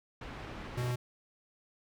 pink low-pass noise, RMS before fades -44 dBFS, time 0.21-0.92 s, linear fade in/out 5 ms, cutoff 2600 Hz, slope 12 dB/octave
square tone, 123.3 Hz, B2, 2 cents flat, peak -32 dBFS, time 0.77-0.96 s, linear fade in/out 10 ms
effects none

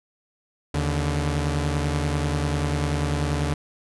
sawtooth tone pair together, 77.4 / 144.56 Hz, D#2 / D3, -9 / -27 cents, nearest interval major seventh, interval 1082 cents, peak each -21 dBFS, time 0.74-3.54 s, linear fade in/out 5 ms, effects resampled to 24000 Hz

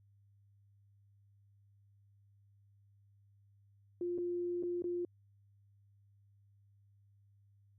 sine tone with dropouts, 351 Hz, F4, 9 cents sharp, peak -34 dBFS, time 4.01-5.05 s, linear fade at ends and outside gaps 2 ms, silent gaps 4.179-4.184 / 4.627-4.634 / 4.822-4.841 s, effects added 100 Hz sine -64 dBFS peak until 7.78 s

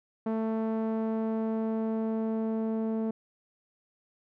sawtooth tone with low-pass filter sweep, 221.9 Hz, A3, 15 cents sharp, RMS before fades -30 dBFS, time 0.26-3.11 s, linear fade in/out 5 ms, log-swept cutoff 870 to 550 Hz, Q 0.85, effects none

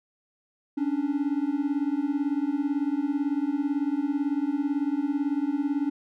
triangle beating tone pair, 277.2 / 295.2 Hz, C#4 / D4, 0 / +9 cents, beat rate 18 Hz, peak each -25 dBFS, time 0.77-5.9 s, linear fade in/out 10 ms, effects none

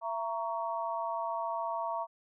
sine chord, A# diminished, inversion second, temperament just, 671.3 / 932.3 / 1118.8 Hz, E5 / A#5 / C#6, +31 / 0 / +16 cents, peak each -36 / -35 / -38 dBFS, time 0.01-2.07 s, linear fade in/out 50 ms, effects none

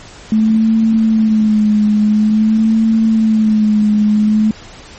sine tone with vibrato, 216.7 Hz, A3, 26 cents flat, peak -8 dBFS, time 0.32-4.51 s, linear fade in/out 2 ms, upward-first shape sine, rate 0.48 Hz, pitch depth 49 cents each way, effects pink hiss -36 dBFS RMS until 4.98 s + MP3 32 kbps

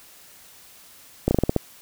slowing click train, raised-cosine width 2 ms, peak -5 dBFS, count 7, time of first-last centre 1.28-1.563 s, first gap 30 ms, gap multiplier 1.18, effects white hiss -49 dBFS RMS until 1.81 s

